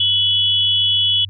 sine tone pair together, 2978 / 3369 Hz, F#7 / G#7, +11 / +24 cents, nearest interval major second, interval 213 cents, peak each -16 dBFS, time 0-1.25 s, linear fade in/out 5 ms, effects added 97 Hz sine -31 dBFS peak until 1.29 s

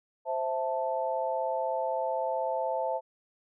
sine chord, A minor, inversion first, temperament equal, 523.3 / 659.3 / 880 Hz, C5 / E5 / A5, 0 / 0 / 0 cents, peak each -32 dBFS, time 0.25-3.01 s, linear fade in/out 50 ms, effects none

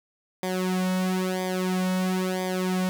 sawtooth tone with flanger, 185 Hz, F#3, in tune, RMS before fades -26 dBFS, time 0.43-2.89 s, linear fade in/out 0 ms, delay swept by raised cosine 0.72 to 2.52 ms, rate 1 Hz, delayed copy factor -1, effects none

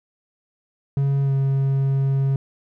triangle tone with pitch glide, 138.59 to 136.21 Hz, C#3 to C#3, 0 to -30 cents, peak -15 dBFS, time 0.97-2.36 s, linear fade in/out 2 ms, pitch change -30 cents, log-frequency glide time 1.23-1.32 s, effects none

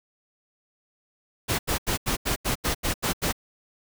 pink noise bursts, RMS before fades -25 dBFS, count 10, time 1.48-3.327 s, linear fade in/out 20 ms, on 110 ms, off 83 ms, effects none

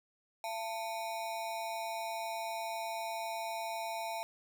square ring-modulated tone, 784 Hz, G5, in tune, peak -34 dBFS, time 0.44-4.23 s, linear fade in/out 0 ms, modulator 106 Hz, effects none

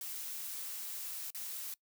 blue noise with dropouts, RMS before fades -42 dBFS, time 0.01-1.74 s, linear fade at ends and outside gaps 2 ms, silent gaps 1.304-1.347 s, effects noise-tail reverb RT60 0.1 s tail -22 dB re dry

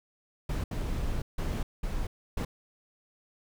brown noise bursts at uneven times, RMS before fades -31 dBFS, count 5, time 0.49-0.64 / 0.71-1.22 / 1.38-1.63 / 1.83-2.07 / 2.37-2.45 s, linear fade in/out 5 ms, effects none

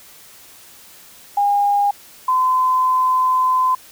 sine tone pair in turn, 812 / 1023.1 Hz, G#5 / C6, -39 / -39 cents, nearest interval major third, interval 400 cents, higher second, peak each -13 dBFS, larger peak neither, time 1.37-1.91 / 2.28-3.75 s, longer second, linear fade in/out 5 ms, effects white hiss -44 dBFS RMS until 3.91 s

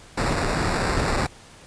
pink noise with sample-and-hold, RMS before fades -23 dBFS, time 0.17-1.27 s, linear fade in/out 10 ms, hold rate 3150 Hz, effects pink hiss -47 dBFS RMS until 1.66 s + resampled to 22050 Hz

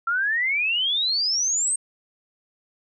sine exponential sweep, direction up, 1348 to 8570 Hz, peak -20 dBFS, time 0.07-1.76 s, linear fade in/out 5 ms, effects none

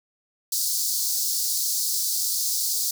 pink high-pass noise, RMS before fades -25 dBFS, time 0.52-2.91 s, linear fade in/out 5 ms, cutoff 4400 Hz, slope 48 dB/octave, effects none

